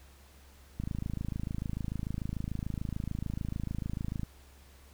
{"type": "click train", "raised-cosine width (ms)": 5, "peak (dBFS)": -22, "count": 93, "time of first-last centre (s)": [0.8, 4.233], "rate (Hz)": 26.8, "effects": ["added 68 Hz sine -55 dBFS peak until 4.93 s", "pink hiss -60 dBFS RMS until 4.93 s"]}